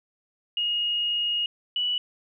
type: tone pair in turn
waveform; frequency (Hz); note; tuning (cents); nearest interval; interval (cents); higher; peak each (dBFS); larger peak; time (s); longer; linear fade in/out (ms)
sine; 2869 / 2950; F7 / F#7; +46 / -6; unison; 48; second; -23; neither; 0.57-1.46 / 1.76-1.98; first; 2
effects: none